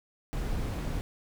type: noise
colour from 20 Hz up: brown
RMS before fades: -32 dBFS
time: 0.33-1.01 s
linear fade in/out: 0 ms
effects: none